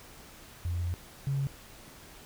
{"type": "tone pair in turn", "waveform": "sine", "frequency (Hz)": [87, 137.79], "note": ["F2", "C#3"], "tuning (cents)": [-6, -10], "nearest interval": "minor sixth", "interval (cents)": 796, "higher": "second", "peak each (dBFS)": [-28, -26], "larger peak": "second", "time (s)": [[0.65, 0.94], [1.27, 1.47]], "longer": "first", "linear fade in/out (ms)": 0, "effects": ["tanh soft clip ceiling -23 dBFS", "pink hiss -51 dBFS RMS until 2.25 s"]}